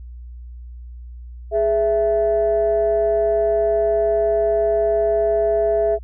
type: tone pair together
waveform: sine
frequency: 416.9 / 662.6 Hz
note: G#4 / E5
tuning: +7 / +9 cents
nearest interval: minor sixth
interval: 802 cents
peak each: -18 / -16 dBFS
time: 1.51-5.99 s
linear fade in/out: 50 ms
effects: tanh soft clip ceiling -9 dBFS + added 60 Hz sine -33 dBFS peak until 6.03 s

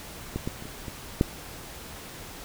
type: clicks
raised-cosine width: 3 ms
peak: -16 / -16 / -27 / -27 / -23 / -6 dBFS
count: 6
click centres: 0.36 / 0.475 / 0.624 / 0.655 / 0.882 / 1.211 s
effects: pink hiss -42 dBFS RMS until 2.44 s

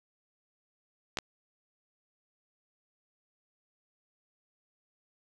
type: clicks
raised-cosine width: 0.2 ms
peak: -15 dBFS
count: 2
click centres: 1.172 / 1.187 s
effects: resampled to 24000 Hz

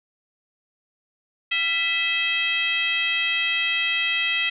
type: tone with frequency modulation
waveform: sine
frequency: 2600 Hz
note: E7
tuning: 24 cents flat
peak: -20 dBFS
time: 1.51-4.5 s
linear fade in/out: 10 ms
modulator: 615 Hz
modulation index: 1.2
effects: none

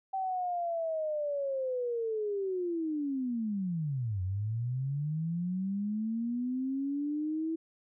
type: linear two-way sweep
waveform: sine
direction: down then up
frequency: 774 to 89.9 to 327.4 Hz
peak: -30 dBFS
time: 0.13-7.56 s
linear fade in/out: 10 ms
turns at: 4.22 s
effects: none

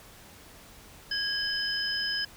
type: tone cluster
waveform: sine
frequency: 1647 / 3064 / 5070 Hz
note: G#6 / G7 / D#8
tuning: -15 / -40 / +32 cents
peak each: -32 / -36 / -30 dBFS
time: 1.11-2.25 s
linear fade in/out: 5 ms
effects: pink hiss -51 dBFS RMS until 2.36 s

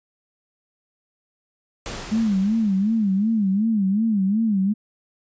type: noise with exponential decay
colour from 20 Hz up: pink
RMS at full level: -30 dBFS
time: 1.86-3.66 s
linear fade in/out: 0 ms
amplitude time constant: 390 ms
type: tone with vibrato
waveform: sine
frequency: 207.7 Hz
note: G#3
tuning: in tune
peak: -17 dBFS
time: 2.11-4.74 s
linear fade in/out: 20 ms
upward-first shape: sine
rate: 2.7 Hz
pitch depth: 160 cents each way
effects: resampled to 16000 Hz

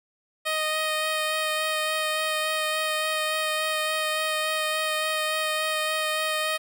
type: tone with vibrato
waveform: 10% pulse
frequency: 622.3 Hz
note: D#5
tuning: in tune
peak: -16 dBFS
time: 0.45-6.58 s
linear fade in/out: 20 ms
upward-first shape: sine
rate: 3.5 Hz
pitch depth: 11 cents each way
effects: none

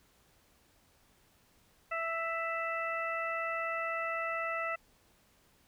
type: harmonic tone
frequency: 661 Hz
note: E5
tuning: 5 cents sharp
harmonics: 1 / 2 / 3 / 4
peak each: -38 / -36 / -38 / -41 dBFS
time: 1.91-4.76 s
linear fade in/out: 10 ms
effects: pink hiss -67 dBFS RMS until 5.67 s

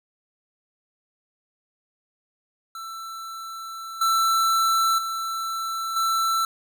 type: tone with level steps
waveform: square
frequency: 1334 Hz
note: E6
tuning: 20 cents sharp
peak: -34 / -19 / -27 / -21 dBFS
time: 2.75-6.45 s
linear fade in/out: 2 ms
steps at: 4.01 / 4.98 / 5.96 s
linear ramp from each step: 5 ms
effects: none

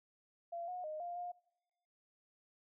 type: tone with pitch steps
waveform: sine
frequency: 684 / 724 / 617 / 699 / 709 Hz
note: F5 / F#5 / D#5 / F5 / F5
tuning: -36 / -38 / -15 / +1 / +26 cents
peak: -40 dBFS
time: 0.52-1.32 s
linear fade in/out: 10 ms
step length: 160 ms
effects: noise-tail reverb RT60 0.9 s tail -23 dB re dry

